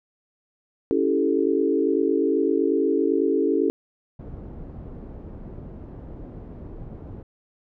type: chord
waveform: sine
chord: A dominant seventh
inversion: first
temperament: equal with one note detuned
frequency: 279.8 / 329.6 / 392 / 440 Hz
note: C#4 / E4 / G4 / A4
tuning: +16 / 0 / 0 / 0 cents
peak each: -24 dBFS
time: 0.91-3.7 s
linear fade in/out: 0 ms
type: low-pass noise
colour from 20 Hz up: pink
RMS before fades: -38 dBFS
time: 4.19-7.23 s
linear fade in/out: 5 ms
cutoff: 420 Hz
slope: 12 dB/octave
effects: none